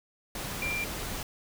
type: tone in noise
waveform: sine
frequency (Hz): 2371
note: D7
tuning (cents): +16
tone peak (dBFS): -30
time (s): 0.62-0.84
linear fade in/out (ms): 2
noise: pink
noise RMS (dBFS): -36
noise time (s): 0.35-1.23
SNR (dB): +3
effects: none